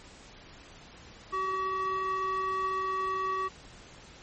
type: tone with band-pass filter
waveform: square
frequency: 380 Hz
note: F#4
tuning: 46 cents sharp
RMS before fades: -31 dBFS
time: 1.32-3.49 s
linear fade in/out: 20 ms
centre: 1200 Hz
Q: 2.8
effects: pink hiss -51 dBFS RMS until 4.22 s + MP3 32 kbps